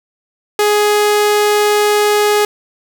sawtooth tone, 417.1 Hz, G#4, 7 cents sharp, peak -6 dBFS, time 0.59-2.45 s, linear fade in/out 2 ms, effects none

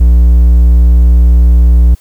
triangle tone with hard clipping, 60.1 Hz, B1, 46 cents flat, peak -3 dBFS, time 0-1.95 s, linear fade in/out 10 ms, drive 6 dB, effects white hiss -47 dBFS RMS until 2 s

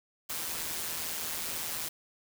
white noise with amplitude modulation, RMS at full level -33 dBFS, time 0.29-1.89 s, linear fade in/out 10 ms, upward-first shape sine, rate 162 Hz, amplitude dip 60%, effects none

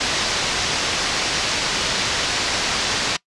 white low-pass noise, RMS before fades -22 dBFS, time 0-3.17 s, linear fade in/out 10 ms, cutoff 5800 Hz, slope 24 dB/octave, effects noise-tail reverb RT60 0.1 s tail -22 dB re dry + resampled to 24000 Hz

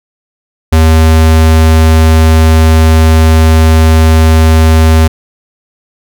square tone, 80 Hz, D#2, 49 cents sharp, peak -3 dBFS, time 0.72-5.08 s, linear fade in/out 10 ms, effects none

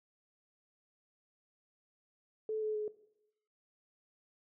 sine tone with pitch steps, 435.3 / 429.8 / 424.4 Hz, A4 / A4 / G#4, -19 / -41 / +38 cents, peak -33 dBFS, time 2.49-2.88 s, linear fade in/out 2 ms, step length 130 ms, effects noise-tail reverb RT60 0.8 s tail -17 dB re dry

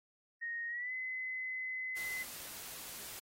sine tone with pitch glide, 1864.7 to 2033 Hz, A#6 to B6, 0 to +50 cents, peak -37 dBFS, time 0.41-2.24 s, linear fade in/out 20 ms, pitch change +150 cents, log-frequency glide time 0.68-0.93 s
white noise, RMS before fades -47 dBFS, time 1.96-3.2 s, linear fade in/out 10 ms
effects AAC 48 kbps

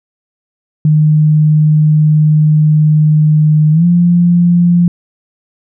sine tone with pitch glide, 153.1 to 173.85 Hz, D#3 to F3, -28 to -8 cents, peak -5 dBFS, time 0.85-4.88 s, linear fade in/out 2 ms, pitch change +220 cents, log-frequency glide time 3.72-3.85 s, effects none

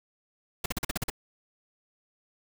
pink noise bursts, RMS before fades -29 dBFS, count 8, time 0.64-1.101 s, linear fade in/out 5 ms, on 20 ms, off 43 ms, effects none

